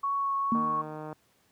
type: tone with vibrato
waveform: sine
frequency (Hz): 1108.7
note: C#6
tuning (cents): 0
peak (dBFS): -26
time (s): 0.03-0.82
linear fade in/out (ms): 10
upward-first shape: triangle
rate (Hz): 2.3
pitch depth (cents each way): 12
type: tone with exponential decay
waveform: sine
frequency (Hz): 230.5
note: A#3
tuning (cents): -19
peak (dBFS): -22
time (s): 0.52-0.98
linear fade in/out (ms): 0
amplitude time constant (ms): 98
type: click train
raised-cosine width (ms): 1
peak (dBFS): -26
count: 90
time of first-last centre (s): 0.55-1.128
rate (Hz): 154
effects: pink hiss -67 dBFS RMS until 1.51 s + high-pass 100 Hz 12 dB/octave